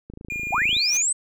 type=click train; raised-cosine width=3 ms; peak=-25 dBFS; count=19; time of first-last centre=0.1-0.767 s; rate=27 Hz
type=tone; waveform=triangle; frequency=2419 Hz; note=D#7; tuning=49 cents flat; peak=-25 dBFS; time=0.3-1.02 s; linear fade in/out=2 ms
type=linear sweep; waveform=sine; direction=up; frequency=622.3 to 8372 Hz; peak=-19 dBFS; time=0.52-1.13 s; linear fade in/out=10 ms
type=noise with exponential growth; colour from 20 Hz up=white; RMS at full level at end=-32 dBFS; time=0.77-0.97 s; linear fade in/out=1 ms; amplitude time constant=43 ms
effects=none